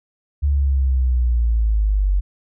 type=linear sweep; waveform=sine; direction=down; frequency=72.4 to 46.45 Hz; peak=-14 dBFS; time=0.42-2.21 s; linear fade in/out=20 ms; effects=none